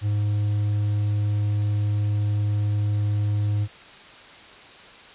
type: tone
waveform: triangle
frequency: 103.83 Hz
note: G#2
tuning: in tune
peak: -18 dBFS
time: 0.01-3.68 s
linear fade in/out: 50 ms
effects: white hiss -45 dBFS RMS until 5.14 s + resampled to 8000 Hz